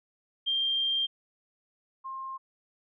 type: tone pair in turn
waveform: sine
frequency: 3183 / 1062.2 Hz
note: G7 / C6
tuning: +26 / +26 cents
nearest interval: octave + perfect fifth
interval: 1900 cents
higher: first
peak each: -25 / -35 dBFS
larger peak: first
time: 0.46-1.07 / 2.04-2.38 s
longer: first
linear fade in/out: 20 ms
effects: none